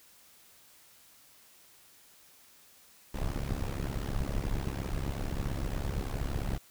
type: noise with amplitude modulation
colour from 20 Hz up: brown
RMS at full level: -29 dBFS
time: 3.14-6.58 s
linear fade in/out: 5 ms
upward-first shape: sine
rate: 68.7 Hz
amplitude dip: 90%
effects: white hiss -59 dBFS RMS until 6.7 s